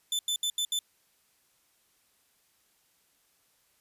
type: tone bursts at uneven times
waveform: sawtooth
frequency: 3520 Hz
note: A7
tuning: in tune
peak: -24 dBFS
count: 5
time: 0.12-0.19 / 0.28-0.36 / 0.43-0.5 / 0.58-0.65 / 0.72-0.79 s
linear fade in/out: 2 ms
effects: white hiss -69 dBFS RMS until 3.8 s + resampled to 32000 Hz